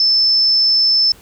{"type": "tone", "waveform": "sine", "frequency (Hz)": 5274, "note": "E8", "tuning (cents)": 0, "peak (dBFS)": -10, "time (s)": [0, 1.12], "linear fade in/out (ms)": 2, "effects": ["pink hiss -45 dBFS RMS until 1.21 s"]}